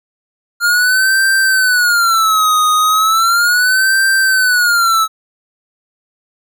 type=tone with vibrato; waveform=square; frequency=1396.9 Hz; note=F6; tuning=in tune; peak=-10 dBFS; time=0.6-5.08 s; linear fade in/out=50 ms; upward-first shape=sine; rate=0.36 Hz; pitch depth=200 cents each way; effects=none